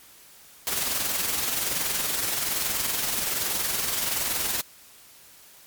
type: noise with amplitude modulation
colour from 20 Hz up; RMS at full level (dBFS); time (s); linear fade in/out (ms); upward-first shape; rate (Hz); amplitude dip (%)
white; -25; 0.67-4.61; 0; sine; 21.2; 40
effects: white hiss -51 dBFS RMS until 5.66 s + MP3 96 kbps